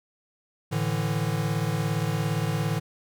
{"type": "chord", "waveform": "square", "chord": "A suspended fourth", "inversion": "none", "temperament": "equal with one note detuned", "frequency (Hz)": [110, 147.43, 164.81], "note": ["A2", "D3", "E3"], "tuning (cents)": [0, 7, 0], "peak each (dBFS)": [-30, -29, -30], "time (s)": [0.71, 2.8], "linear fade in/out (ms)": 20, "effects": []}